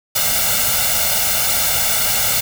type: noise with comb filter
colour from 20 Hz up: white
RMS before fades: -17 dBFS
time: 0.15-2.41 s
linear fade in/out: 10 ms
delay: 1.4 ms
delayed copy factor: +0.95
effects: none